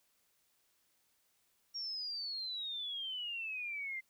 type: exponential sweep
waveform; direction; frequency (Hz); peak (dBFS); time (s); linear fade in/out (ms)
sine; down; 5610 to 2068; -38; 1.74-4.01; 20
effects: white hiss -75 dBFS RMS until 4.09 s